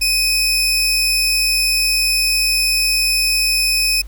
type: tone pair together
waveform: sawtooth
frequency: 2511 / 5288 Hz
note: D#7 / E8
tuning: +15 / +5 cents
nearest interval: octave + minor second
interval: 1290 cents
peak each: -14 dBFS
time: 0.01-4.02 s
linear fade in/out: 10 ms
effects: added 50 Hz sine -29 dBFS peak until 4.07 s + pink hiss -49 dBFS RMS until 4.07 s